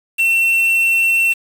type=tone with quantisation; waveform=triangle; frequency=2703 Hz; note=E7; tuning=43 cents sharp; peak=-10 dBFS; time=0.18-1.34 s; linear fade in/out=20 ms; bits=5; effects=none